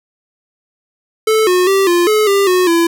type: tone with pitch steps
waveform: square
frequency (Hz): 437.4 / 362.8 / 389.5 / 348.4 / 428 / 397.4 / 365.1 / 336.8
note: A4 / F#4 / G4 / F4 / A4 / G4 / F#4 / E4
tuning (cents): -10 / -34 / -11 / -4 / -48 / +24 / -23 / +37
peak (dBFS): -10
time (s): 1.27-2.87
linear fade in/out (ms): 5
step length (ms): 200
effects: none